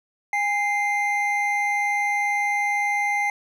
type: tone pair together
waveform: triangle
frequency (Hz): 818.5 / 2087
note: G#5 / C7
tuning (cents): -25 / -5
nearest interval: octave + major third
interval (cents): 1620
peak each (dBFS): -22 / -21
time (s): 0.33-3.3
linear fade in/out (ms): 2
effects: none